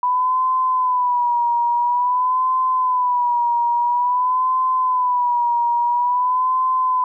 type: tone with vibrato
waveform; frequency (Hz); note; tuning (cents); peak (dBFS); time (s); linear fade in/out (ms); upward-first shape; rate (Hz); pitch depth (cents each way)
sine; 987.8; B5; 0; -15; 0.03-7.04; 2; sine; 0.49; 70
effects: none